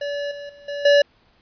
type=tone with level steps; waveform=square; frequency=574 Hz; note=D5; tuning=40 cents flat; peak=-25 / -33 / -44 / -27 / -12 dBFS; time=0.01-1.02 s; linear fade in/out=5 ms; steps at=0.31 / 0.49 / 0.68 / 0.85 s; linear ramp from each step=5 ms; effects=pink hiss -59 dBFS RMS until 1.41 s + resampled to 11025 Hz